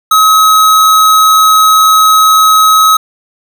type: tone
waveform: square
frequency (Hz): 1277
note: D#6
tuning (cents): +45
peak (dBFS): -4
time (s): 0.11-2.97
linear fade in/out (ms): 5
effects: none